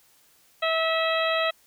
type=harmonic tone; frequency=649 Hz; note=E5; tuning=27 cents flat; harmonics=1 / 2 / 3 / 4 / 5 / 6; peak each=-25 / -28 / -30 / -31 / -32 / -33 dBFS; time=0.62-1.51 s; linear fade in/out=10 ms; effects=white hiss -60 dBFS RMS until 1.66 s